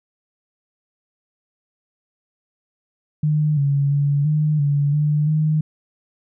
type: tone with pitch steps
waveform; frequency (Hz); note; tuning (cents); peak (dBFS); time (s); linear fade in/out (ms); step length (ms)
sine; 151.6 / 140.8 / 142.9 / 152.2 / 143.4 / 149.5 / 154.5; D#3 / C#3 / D3 / D#3 / D3 / D3 / D#3; -45 / +27 / -47 / -38 / -41 / +31 / -12; -15; 3.23-5.61; 5; 340
effects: none